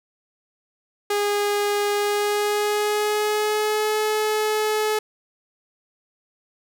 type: tone with pitch glide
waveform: sawtooth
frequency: 410.5 to 428.7 Hz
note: G#4 to A4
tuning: -20 to -45 cents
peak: -16 dBFS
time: 1.1-4.99 s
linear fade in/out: 5 ms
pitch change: +75 cents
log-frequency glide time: 1.94-3.98 s
effects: none